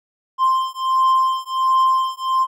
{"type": "beating tone pair", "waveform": "triangle", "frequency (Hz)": [1046.5, 1047.9], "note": ["C6", "C6"], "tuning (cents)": [0, 2], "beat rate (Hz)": 1.4, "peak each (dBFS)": -16, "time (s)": [0.38, 2.47], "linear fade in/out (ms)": 50, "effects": []}